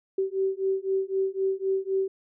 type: beating tone pair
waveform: sine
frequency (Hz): 382.9 / 386.8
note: G4 / G4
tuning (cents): -41 / -23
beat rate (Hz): 3.9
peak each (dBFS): -27 / -27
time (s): 0.18-2.08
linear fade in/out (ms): 5
effects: none